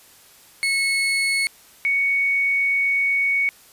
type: tone pair in turn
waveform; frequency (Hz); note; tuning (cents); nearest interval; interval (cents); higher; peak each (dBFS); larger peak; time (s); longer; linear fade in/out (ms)
35% pulse / sine; 2194 / 2228; C#7 / C#7; -18 / +8; unison; 26; second; -17; neither; 0.63-1.47 / 1.85-3.49; second; 0
effects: white hiss -50 dBFS RMS until 3.72 s + resampled to 32000 Hz